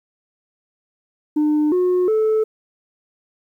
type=tone with pitch steps; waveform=sine; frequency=301.3 / 362.5 / 436.1 Hz; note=D4 / F#4 / A4; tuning=+44 / -35 / -15 cents; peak=-12 dBFS; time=1.36-2.44 s; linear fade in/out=10 ms; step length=360 ms; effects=tanh soft clip ceiling -13 dBFS + 9-bit